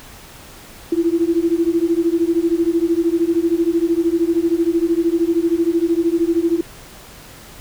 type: beating tone pair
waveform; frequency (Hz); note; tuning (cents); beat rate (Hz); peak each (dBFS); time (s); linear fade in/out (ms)
sine; 329.6 / 342.6; E4 / F4; 0 / -33; 13; -17; 0.92-6.61; 5
effects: pink hiss -40 dBFS RMS until 7.6 s